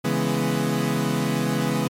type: chord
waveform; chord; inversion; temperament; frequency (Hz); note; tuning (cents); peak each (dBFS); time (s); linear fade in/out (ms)
30% pulse; C# minor seventh; none; equal; 138.59 / 164.81 / 207.7 / 246.9; C#3 / E3 / G#3 / B3; 0 / 0 / 0 / 0; -24; 0.04-1.88; 10
effects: MP3 64 kbps

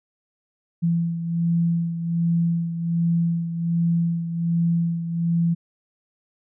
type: beating tone pair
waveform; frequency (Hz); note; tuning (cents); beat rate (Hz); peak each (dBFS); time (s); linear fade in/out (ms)
sine; 168.4 / 169.7; E3 / F3; +37 / -49; 1.3; -20 / -27; 0.82-5.55; 20
effects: none

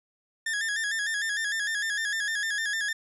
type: tone with vibrato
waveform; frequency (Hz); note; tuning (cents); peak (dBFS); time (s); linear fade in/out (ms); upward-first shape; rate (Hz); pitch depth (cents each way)
40% pulse; 1731; A6; -29; -26; 0.46-2.93; 5; square; 6.6; 68
effects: resampled to 24000 Hz

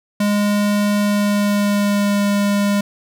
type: tone with pitch glide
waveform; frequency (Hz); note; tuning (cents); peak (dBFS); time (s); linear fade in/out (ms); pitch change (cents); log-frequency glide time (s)
square; 205.8 to 202.8; G#3 to G#3; -16 to -41; -15; 0.2-2.81; 5; -25; 0.98-2.27
effects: none

